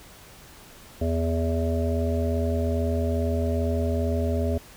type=harmonic tone; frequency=82.41 Hz; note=E2; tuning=in tune; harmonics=1 / 3 / 5 / 7 / 8; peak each=-24 / -29 / -31 / -32 / -33 dBFS; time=1.01-4.58 s; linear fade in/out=5 ms; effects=pink hiss -48 dBFS RMS until 4.76 s